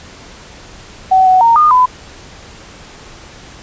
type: tone with pitch steps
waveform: sine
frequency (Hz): 755 / 745 / 924 / 1220 / 1005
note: F#5 / F#5 / A#5 / D#6 / B5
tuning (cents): +35 / +12 / -16 / -34 / +30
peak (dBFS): -5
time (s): 1.11-1.86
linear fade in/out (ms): 10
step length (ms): 150
effects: pink hiss -36 dBFS RMS until 3.62 s + resampled to 16000 Hz